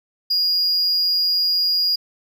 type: tone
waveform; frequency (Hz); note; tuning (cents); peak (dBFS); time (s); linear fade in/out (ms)
triangle; 4862; D#8; -41; -15; 0.3-1.96; 10
effects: none